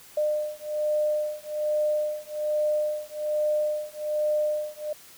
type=beating tone pair; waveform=sine; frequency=603 / 604.2 Hz; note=D5 / D5; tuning=+46 / +49 cents; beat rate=1.2 Hz; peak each=-27 dBFS; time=0.17-4.93 s; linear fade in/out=5 ms; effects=white hiss -50 dBFS RMS until 5.17 s